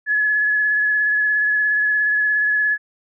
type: tone with vibrato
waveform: sine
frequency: 1701 Hz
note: G#6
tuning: 41 cents sharp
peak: -15 dBFS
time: 0.06-2.78 s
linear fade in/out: 50 ms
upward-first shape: sine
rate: 17 Hz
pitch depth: 17 cents each way
effects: none